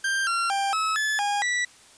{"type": "tone with pitch steps", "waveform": "40% pulse", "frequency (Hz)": [1582, 1371, 792, 1293, 1726, 817, 1955], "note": ["G6", "F6", "G5", "E6", "A6", "G#5", "B6"], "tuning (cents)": [15, -32, 18, -34, -34, -29, -18], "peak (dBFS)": -22, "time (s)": [0.04, 1.65], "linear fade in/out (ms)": 5, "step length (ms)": 230, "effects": ["white hiss -52 dBFS RMS until 1.97 s", "resampled to 22050 Hz"]}